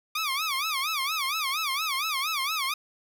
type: tone with vibrato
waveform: 15% pulse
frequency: 1174.7 Hz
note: D6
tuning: in tune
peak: -20 dBFS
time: 0.15-2.74 s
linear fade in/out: 5 ms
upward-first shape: sine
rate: 4.3 Hz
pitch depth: 190 cents each way
effects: none